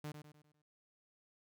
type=tone with echo; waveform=sawtooth; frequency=150.2 Hz; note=D3; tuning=39 cents sharp; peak=-38 dBFS; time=0.04-0.12 s; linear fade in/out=5 ms; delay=100 ms; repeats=5; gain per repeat=-7 dB; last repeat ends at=0.62 s; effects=none